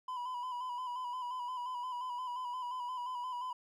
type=tone with vibrato; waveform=triangle; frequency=993 Hz; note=B5; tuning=9 cents sharp; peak=-35 dBFS; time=0.08-3.53 s; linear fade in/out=5 ms; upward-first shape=square; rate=5.7 Hz; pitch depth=38 cents each way; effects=none